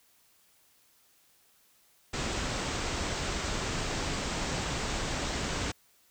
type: low-pass noise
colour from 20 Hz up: pink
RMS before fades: -33 dBFS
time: 2.13-5.72 s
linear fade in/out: 10 ms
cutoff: 8200 Hz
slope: 96 dB/octave
effects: white hiss -65 dBFS RMS until 6.1 s